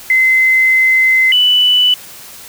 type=tone pair in turn; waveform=sine; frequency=2056 / 2980 Hz; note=C7 / F#7; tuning=-31 / +12 cents; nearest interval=tritone; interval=643 cents; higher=second; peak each=-7 dBFS; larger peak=neither; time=0.1-1.32 / 1.32-1.94 s; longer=first; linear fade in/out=2 ms; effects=white hiss -34 dBFS RMS until 2.48 s